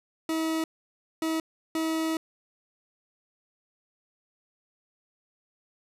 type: tone bursts at uneven times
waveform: 40% pulse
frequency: 321.2 Hz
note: E4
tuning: 45 cents flat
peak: -25 dBFS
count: 3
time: 0.29-0.64 / 1.22-1.4 / 1.75-2.17 s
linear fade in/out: 2 ms
effects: resampled to 32000 Hz